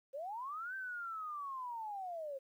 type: linear two-way sweep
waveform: sine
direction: up then down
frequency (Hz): 516 to 1568 to 524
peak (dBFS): -40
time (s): 0.13-2.39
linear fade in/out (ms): 20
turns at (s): 0.75
effects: 12-bit